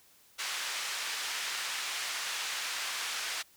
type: band-pass noise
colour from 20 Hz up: pink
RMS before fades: -36 dBFS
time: 0.38-3.43 s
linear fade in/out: 20 ms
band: 1500 to 7400 Hz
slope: 12 dB/octave
effects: white hiss -62 dBFS RMS until 3.56 s